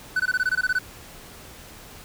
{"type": "tone bursts", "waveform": "triangle", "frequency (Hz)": 1500, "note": "F#6", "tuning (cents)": 23, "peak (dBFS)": -17, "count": 11, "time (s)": [0.16, 0.788], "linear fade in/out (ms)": 5, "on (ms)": 38, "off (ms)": 21, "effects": ["pink hiss -44 dBFS RMS until 2.04 s"]}